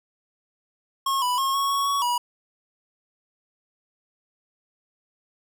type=tone with pitch steps; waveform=square; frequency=1086 / 989 / 1081 / 1105 / 1111 / 1120 / 969 Hz; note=C#6 / B5 / C#6 / C#6 / C#6 / C#6 / B5; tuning=-36 / +2 / -44 / -6 / +4 / +18 / -33 cents; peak=-22 dBFS; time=1.06-2.18 s; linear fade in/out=5 ms; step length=160 ms; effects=none